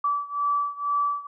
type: beating tone pair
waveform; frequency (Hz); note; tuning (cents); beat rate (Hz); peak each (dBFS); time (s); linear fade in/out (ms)
sine; 1154 / 1156.1; D6 / D6; -31 / -28; 2.1; -25 / -27; 0.04-1.27; 5
effects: none